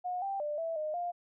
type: tone with pitch steps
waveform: sine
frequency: 723 / 786 / 594 / 658 / 614 / 702 Hz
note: F#5 / G5 / D5 / E5 / D#5 / F5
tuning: -40 / +4 / +20 / -3 / -23 / +9 cents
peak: -32 dBFS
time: 0.04-1.12 s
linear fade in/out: 20 ms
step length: 180 ms
effects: none